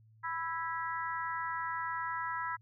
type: harmonic tone with a mistuned harmonic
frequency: 329.8 Hz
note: E4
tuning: 1 cent sharp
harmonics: 3 / 4 / 5 / 6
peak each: -37 / -39 / -41 / -43 dBFS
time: 0.23-2.57 s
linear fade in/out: 20 ms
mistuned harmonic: 6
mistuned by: -25 cents
effects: added 110 Hz sine -59 dBFS peak until 2.61 s